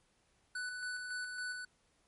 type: tone with tremolo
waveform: square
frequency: 1490 Hz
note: F#6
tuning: 12 cents sharp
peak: -38 dBFS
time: 0.55-1.65 s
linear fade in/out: 5 ms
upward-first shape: square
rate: 3.6 Hz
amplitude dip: 35%
effects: pink hiss -73 dBFS RMS until 2.07 s + MP3 48 kbps